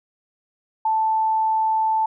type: tone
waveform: sine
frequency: 880 Hz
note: A5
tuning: in tune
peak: -17 dBFS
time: 0.85-2.06 s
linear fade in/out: 5 ms
effects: none